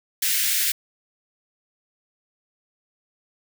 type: high-pass noise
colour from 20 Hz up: white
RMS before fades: -22 dBFS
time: 0.22-0.72 s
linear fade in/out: 5 ms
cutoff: 1600 Hz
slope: 48 dB/octave
effects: none